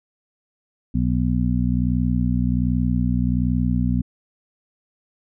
harmonic tone, 61.3 Hz, B1, 12 cents flat, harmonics 1 / 2 / 3 / 4, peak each -23 / -23 / -23 / -23 dBFS, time 0.94-4.02 s, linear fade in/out 10 ms, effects none

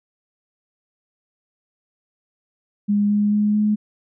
sine tone with pitch steps, 205.2 / 207.1 / 209 / 211 Hz, G#3 / G#3 / G#3 / G#3, -21 / -5 / +11 / +28 cents, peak -15 dBFS, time 2.88-3.76 s, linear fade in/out 20 ms, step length 220 ms, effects none

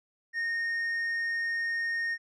triangle tone with tanh clipping, 1846 Hz, A#6, 17 cents flat, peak -29 dBFS, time 0.33-2.18 s, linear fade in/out 50 ms, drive 8 dB, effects none

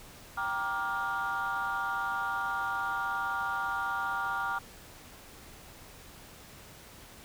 sine chord, G minor seventh, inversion none, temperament just, 784 / 940.8 / 1176 / 1411.2 Hz, G5 / Bb5 / D6 / F6, 0 / +16 / +2 / +18 cents, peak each -36 / -35 / -34 / -32 dBFS, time 0.37-4.59 s, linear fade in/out 10 ms, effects tanh soft clip ceiling -24 dBFS + pink hiss -51 dBFS RMS until 7.24 s

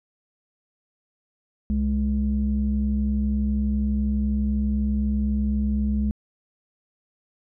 sine tone pair together, 65.96 / 210 Hz, C2 / G#3, +15 / +19 cents, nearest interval octave + minor sixth, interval 2004 cents, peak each -22 dBFS, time 1.7-6.11 s, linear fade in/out 0 ms, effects tanh soft clip ceiling -14 dBFS

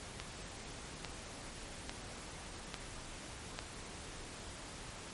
click train, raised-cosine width 0.2 ms, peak -22 dBFS, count 5, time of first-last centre 0.2-3.59 s, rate 1.18 Hz, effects pink hiss -48 dBFS RMS until 5.13 s + MP3 48 kbps

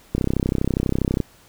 click train, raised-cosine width 3 ms, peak -7 dBFS, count 35, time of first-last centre 0.15-1.203 s, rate 32.3 Hz, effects pink hiss -52 dBFS RMS until 1.48 s

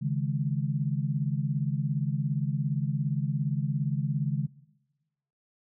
sine chord, C# suspended second, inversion none, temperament just, 138.59 / 155.92 / 207.9 Hz, C#3 / D#3 / G#3, 0 / +4 / +2 cents, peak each -28 / -30 / -34 dBFS, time 0.01-4.47 s, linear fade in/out 20 ms, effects noise-tail reverb RT60 1.0 s tail -20 dB re dry

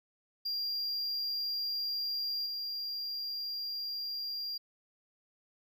triangle tone with level steps, 4777 Hz, D8, 29 cents sharp, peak -31 / -34 dBFS, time 0.45-4.58 s, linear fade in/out 10 ms, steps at 2.46 s, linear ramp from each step 2 ms, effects none

